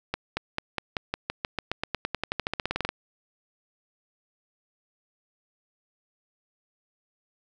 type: accelerating click train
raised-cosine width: 0.3 ms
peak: -11 dBFS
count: 26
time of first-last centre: 0.14-2.89 s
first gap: 230 ms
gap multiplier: 0.93
effects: none